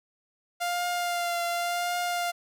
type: tone with vibrato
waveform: sawtooth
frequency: 698.5 Hz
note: F5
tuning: in tune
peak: -23 dBFS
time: 0.6-2.32 s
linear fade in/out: 20 ms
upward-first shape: triangle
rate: 0.9 Hz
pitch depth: 24 cents each way
effects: none